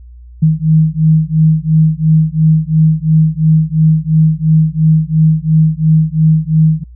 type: beating tone pair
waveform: sine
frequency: 156.3 / 159.2 Hz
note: D#3 / D#3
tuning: +8 / +40 cents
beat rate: 2.9 Hz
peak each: -10 dBFS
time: 0.42-6.84 s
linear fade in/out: 10 ms
effects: added 60 Hz sine -32 dBFS peak until 6.95 s